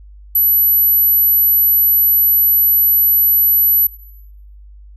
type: tone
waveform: sine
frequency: 11840 Hz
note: F#9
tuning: in tune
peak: -9 dBFS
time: 0.35-3.87 s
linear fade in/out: 5 ms
effects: noise-tail reverb RT60 0.8 s tail -19 dB re dry + added 50 Hz sine -36 dBFS peak until 4.96 s